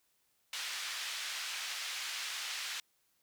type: band-pass noise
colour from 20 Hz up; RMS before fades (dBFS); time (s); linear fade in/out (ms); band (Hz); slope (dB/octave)
white; -40; 0.53-2.8; 2; 1500 to 4500; 12
effects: white hiss -75 dBFS RMS until 3.22 s